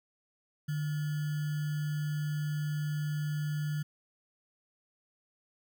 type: tone with sample-and-hold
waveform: sine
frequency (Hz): 150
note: D3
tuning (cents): +37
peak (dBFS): -30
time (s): 0.68-3.83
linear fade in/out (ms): 10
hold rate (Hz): 1575
effects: none